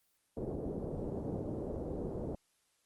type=low-pass noise; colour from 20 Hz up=white; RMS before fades=-39 dBFS; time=0.37-2.35 s; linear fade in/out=2 ms; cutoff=500 Hz; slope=24 dB/octave; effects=white hiss -75 dBFS RMS until 2.85 s + Opus 24 kbps